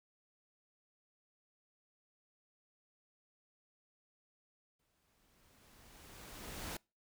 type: noise with exponential growth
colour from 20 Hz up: pink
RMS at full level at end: -42 dBFS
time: 4.79-6.77 s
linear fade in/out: 5 ms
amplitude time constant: 430 ms
effects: noise-tail reverb RT60 0.3 s tail -26 dB re dry